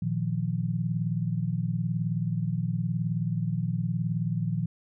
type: chord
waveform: sine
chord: Bb suspended fourth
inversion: none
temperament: equal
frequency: 116.54 / 155.56 / 174.61 Hz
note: Bb2 / Eb3 / F3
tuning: 0 / 0 / 0 cents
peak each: -30 dBFS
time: 0.02-4.66 s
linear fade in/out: 5 ms
effects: none